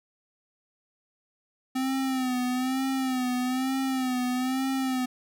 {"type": "tone with vibrato", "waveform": "square", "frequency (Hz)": 257.8, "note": "C4", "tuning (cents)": -26, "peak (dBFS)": -26, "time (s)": [1.75, 5.06], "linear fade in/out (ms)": 10, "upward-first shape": "sine", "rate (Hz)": 1.1, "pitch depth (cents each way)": 60, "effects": []}